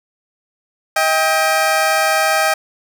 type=tone pair together; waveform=20% pulse; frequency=634.7 / 793 Hz; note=D#5 / G5; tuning=+34 / +20 cents; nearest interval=major third; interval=386 cents; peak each=-11 dBFS; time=0.96-2.54 s; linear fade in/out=5 ms; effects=none